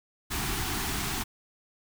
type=band-stop noise; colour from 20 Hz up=pink; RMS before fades=-31 dBFS; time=0.3-1.24 s; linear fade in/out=20 ms; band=420 to 690 Hz; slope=96 dB/octave; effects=none